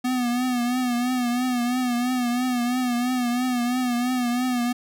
square tone with vibrato, 246.9 Hz, B3, in tune, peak -22 dBFS, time 0.04-4.73 s, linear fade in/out 10 ms, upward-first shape triangle, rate 3 Hz, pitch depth 69 cents each way, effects none

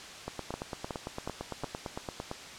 two click trains, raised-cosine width 1 ms, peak -20 / -21 dBFS, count 4 / 19, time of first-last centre 0.54-1.643 / 0.28-2.314 s, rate 2.72 / 8.85 Hz, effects white hiss -45 dBFS RMS until 2.58 s + low-pass 6000 Hz 12 dB/octave

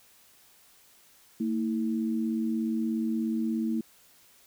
sine tone pair together, 226.4 / 323.2 Hz, A3 / E4, +50 / -34 cents, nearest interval tritone, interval 616 cents, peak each -27 / -32 dBFS, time 1.4-3.81 s, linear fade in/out 5 ms, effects white hiss -59 dBFS RMS until 4.46 s

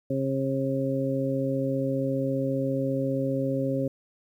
harmonic tone, 134.8 Hz, C#3, 48 cents flat, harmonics 1 / 2 / 3 / 4, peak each -30 / -28 / -34 / -29 dBFS, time 0.1-3.88 s, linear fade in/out 5 ms, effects 10-bit

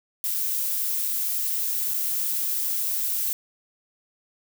violet noise with dropouts, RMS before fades -26 dBFS, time 0.24-3.33 s, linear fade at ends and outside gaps 0 ms, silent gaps 0.342-0.346 / 1.937-1.942 s, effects none

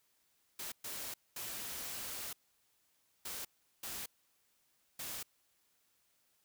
white noise bursts at uneven times, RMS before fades -43 dBFS, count 6, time 0.59-0.72 / 0.84-1.14 / 1.36-2.33 / 3.25-3.45 / 3.83-4.06 / 4.99-5.23 s, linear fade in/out 5 ms, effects white hiss -75 dBFS RMS until 6.44 s

